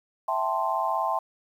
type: chord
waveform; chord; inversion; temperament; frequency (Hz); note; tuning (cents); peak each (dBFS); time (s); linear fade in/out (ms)
sine; A minor seventh; second; equal; 659.3 / 784 / 880 / 1046.5; E5 / G5 / A5 / C6; 0 / 0 / 0 / 0; -30 / -30 / -29 / -28; 0.28-1.19; 5
effects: 9-bit